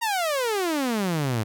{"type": "exponential sweep", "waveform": "sawtooth", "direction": "down", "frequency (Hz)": [952, 103.83], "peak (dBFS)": -19, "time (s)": [0.01, 1.44], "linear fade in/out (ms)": 20, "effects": []}